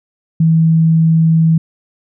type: tone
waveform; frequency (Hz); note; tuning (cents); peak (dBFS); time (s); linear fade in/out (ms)
sine; 162.2; E3; -28; -7; 0.4-1.58; 5
effects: none